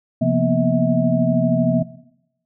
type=tone cluster; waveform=sine; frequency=132.6 / 173.1 / 233.2 / 246.1 / 644 Hz; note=C3 / F3 / A#3 / B3 / E5; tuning=+23 / -15 / +1 / -6 / -41 cents; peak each=-21 dBFS; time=0.21-1.83 s; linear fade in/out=10 ms; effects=noise-tail reverb RT60 0.8 s tail -17 dB re dry